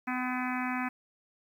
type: harmonic tone with a mistuned harmonic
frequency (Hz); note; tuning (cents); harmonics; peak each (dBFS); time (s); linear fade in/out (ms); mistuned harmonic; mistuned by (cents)
252.7; B3; +40; 1 / 3 / 4 / 5 / 6 / 7 / 8 / 9 / 10; -33 / -38 / -39 / -40 / -41 / -41 / -42 / -43 / -43; 0.07-0.89; 10; 7; -29
effects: 10-bit